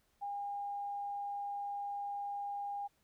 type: tone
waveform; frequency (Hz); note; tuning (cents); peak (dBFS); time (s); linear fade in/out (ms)
sine; 809; G#5; -46; -37; 0.21-2.88; 20
effects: pink hiss -75 dBFS RMS until 3.03 s